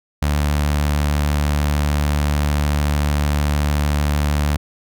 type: tone with notch filter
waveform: sawtooth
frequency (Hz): 73.42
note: D2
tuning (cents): 0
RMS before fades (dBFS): -18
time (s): 0.22-4.57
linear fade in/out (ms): 5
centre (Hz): 390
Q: 1.6
effects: none